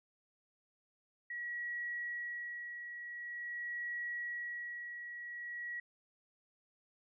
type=tone with tremolo; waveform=sine; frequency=1919 Hz; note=A#6; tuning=50 cents sharp; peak=-37 dBFS; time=1.3-5.8 s; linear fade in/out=5 ms; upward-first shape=sine; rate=0.46 Hz; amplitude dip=50%; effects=none